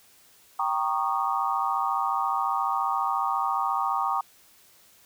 sine chord, Eb dominant seventh, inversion first, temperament equal with one note detuned, 784 / 932.3 / 1108.7 / 1223.1 Hz, G5 / Bb5 / Db6 / Eb6, 0 / 0 / 0 / -30 cents, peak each -29 dBFS, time 0.59-4.21 s, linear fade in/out 5 ms, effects white hiss -57 dBFS RMS until 5.05 s

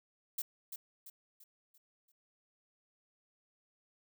violet noise with echo, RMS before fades -37 dBFS, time 0.38-0.42 s, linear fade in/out 5 ms, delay 340 ms, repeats 5, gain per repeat -7 dB, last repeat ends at 2.12 s, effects none

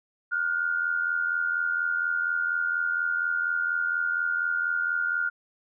sine tone pair together, 1415.8 / 1500 Hz, F6 / F#6, +23 / +23 cents, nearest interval minor second, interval 100 cents, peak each -25 / -30 dBFS, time 0.31-5.3 s, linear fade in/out 20 ms, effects none

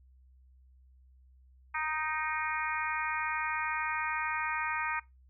harmonic tone with a mistuned harmonic, 311.1 Hz, D#4, in tune, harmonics 3 / 4 / 5 / 6 / 7 / 8, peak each -36 / -37 / -38 / -39 / -39 / -40 dBFS, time 1.74-5 s, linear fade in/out 10 ms, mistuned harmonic 8, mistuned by -39 cents, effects noise-tail reverb RT60 0.2 s tail -21 dB re dry + added 64 Hz sine -57 dBFS peak until 5.29 s

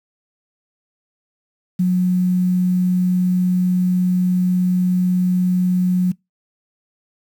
sine tone with quantisation, 181.8 Hz, F#3, 30 cents flat, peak -13 dBFS, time 1.79-6.12 s, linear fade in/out 10 ms, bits 7, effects noise-tail reverb RT60 0.2 s tail -25 dB re dry

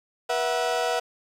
35% pulse chord, B suspended fourth, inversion none, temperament equal with one note detuned, 484 / 659.3 / 740 Hz, B4 / E5 / F#5, -35 / 0 / 0 cents, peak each -26 dBFS, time 0.29-1 s, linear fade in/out 10 ms, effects low-pass 8000 Hz 12 dB/octave + 8-bit

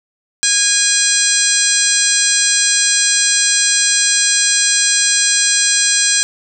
harmonic tone with a mistuned harmonic, 820 Hz, G#5, 22 cents flat, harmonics 2 / 3 / 4 / 5 / 6 / 7 / 8 / 9 / 10, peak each -20 / -23 / -23 / -19 / -22 / -20 / -21 / -18 / -18 dBFS, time 0.43-6.23 s, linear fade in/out 0 ms, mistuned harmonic 8, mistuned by -77 cents, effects none

